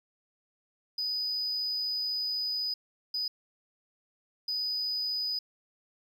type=tone bursts at uneven times; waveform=triangle; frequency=4978 Hz; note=D#8; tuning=in tune; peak=-27 dBFS; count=3; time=0.98-2.74 / 3.14-3.28 / 4.48-5.39 s; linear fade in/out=5 ms; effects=tanh soft clip ceiling -25 dBFS